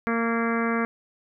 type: harmonic tone with a mistuned harmonic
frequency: 230.2 Hz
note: A#3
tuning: 22 cents flat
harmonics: 1 / 2 / 3 / 4 / 5 / 6 / 7 / 8 / 9 / 10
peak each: -25 / -29 / -34 / -38 / -31 / -33 / -33 / -41 / -35 / -41 dBFS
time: 0.07-0.85 s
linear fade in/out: 0 ms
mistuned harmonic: 7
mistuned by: +30 cents
effects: none